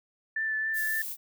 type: tone with vibrato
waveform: sine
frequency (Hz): 1760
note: A6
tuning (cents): 0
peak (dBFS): -27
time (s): 0.36-1.02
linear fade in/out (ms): 5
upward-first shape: triangle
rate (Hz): 3.6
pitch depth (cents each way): 18
type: noise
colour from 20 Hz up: violet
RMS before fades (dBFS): -36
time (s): 0.73-1.17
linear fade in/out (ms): 50
effects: none